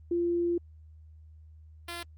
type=tone pair in turn; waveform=sine / 5% pulse; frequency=345.1 / 343.7 Hz; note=F4 / F4; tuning=-21 / -28 cents; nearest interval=unison; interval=7 cents; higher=first; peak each=-25 dBFS; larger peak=neither; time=0.11-0.58 / 1.88-2.03 s; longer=first; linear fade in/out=5 ms; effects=added 78 Hz sine -49 dBFS peak until 2.17 s + Opus 32 kbps